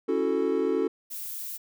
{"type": "chord", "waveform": "triangle", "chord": "F# minor seventh", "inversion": "second", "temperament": "equal", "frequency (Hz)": [277.2, 329.6, 370, 440], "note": ["C#4", "E4", "F#4", "A4"], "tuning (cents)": [0, 0, 0, 0], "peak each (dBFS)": [-28, -29, -26, -25], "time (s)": [0.08, 0.88], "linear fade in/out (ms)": 10}
{"type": "noise", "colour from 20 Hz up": "violet", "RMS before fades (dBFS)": -36, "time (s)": [1.1, 1.58], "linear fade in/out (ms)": 20}
{"effects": []}